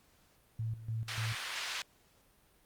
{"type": "tone with tremolo", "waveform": "sine", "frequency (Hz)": 112.3, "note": "A2", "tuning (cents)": 36, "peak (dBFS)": -33, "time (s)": [0.59, 1.35], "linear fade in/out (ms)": 5, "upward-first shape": "square", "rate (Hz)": 3.4, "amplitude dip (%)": 75}
{"type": "band-pass noise", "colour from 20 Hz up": "pink", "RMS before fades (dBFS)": -39, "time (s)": [1.08, 1.82], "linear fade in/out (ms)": 2, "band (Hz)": [1600, 4900], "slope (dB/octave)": 12}
{"effects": ["pink hiss -67 dBFS RMS until 2.65 s", "Opus 48 kbps"]}